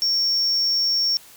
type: tone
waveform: sine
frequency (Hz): 5490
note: F8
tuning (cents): -31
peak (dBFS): -15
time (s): 0.02-1.17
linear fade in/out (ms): 0
effects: tanh soft clip ceiling -17 dBFS + white hiss -47 dBFS RMS until 1.36 s